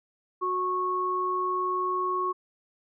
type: tone pair together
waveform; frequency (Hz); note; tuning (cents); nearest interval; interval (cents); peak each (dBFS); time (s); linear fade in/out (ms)
sine; 366.9 / 1100.4; F#4 / C#6; -15 / -13; octave + perfect fifth; 1902; -31 / -26; 0.41-2.33; 20
effects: none